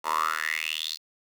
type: tone with high-pass filter sweep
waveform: 10% pulse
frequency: 78.7 Hz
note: D#2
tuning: 20 cents sharp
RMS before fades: -29 dBFS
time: 0.03-0.98 s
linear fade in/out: 50 ms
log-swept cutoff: 840 to 4500 Hz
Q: 7
effects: 8-bit